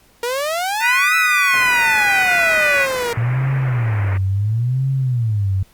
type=exponential two-way sweep; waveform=sawtooth; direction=up then down; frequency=466.2 to 1318.5 to 466.2 Hz; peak=-15 dBFS; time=0.23-3.13 s; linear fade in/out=2 ms; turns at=1.16 s
type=harmonic tone; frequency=493.9 Hz; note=B4; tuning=in tune; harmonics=3 / 4 / 5; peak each=-18 / -18 / -18 dBFS; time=0.8-2.88 s; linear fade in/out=50 ms
type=low-pass noise; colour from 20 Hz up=white; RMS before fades=-31 dBFS; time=1.53-4.18 s; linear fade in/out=10 ms; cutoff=2300 Hz; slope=48 dB/octave
type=tone with vibrato; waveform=sine; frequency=113.3 Hz; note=A#2; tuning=49 cents flat; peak=-15 dBFS; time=3.17-5.63 s; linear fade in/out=5 ms; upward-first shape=sine; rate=0.72 Hz; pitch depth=300 cents each way
effects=pink hiss -53 dBFS RMS until 5.73 s + Opus 48 kbps